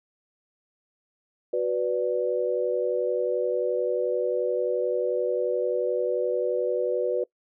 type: chord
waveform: sine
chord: B minor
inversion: second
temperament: equal with one note detuned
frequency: 370 / 493.9 / 585.3 Hz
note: F#4 / B4 / D5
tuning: 0 / 0 / -6 cents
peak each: -28 / -25 / -29 dBFS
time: 1.53-7.24 s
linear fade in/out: 5 ms
effects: noise-tail reverb RT60 0.1 s tail -23 dB re dry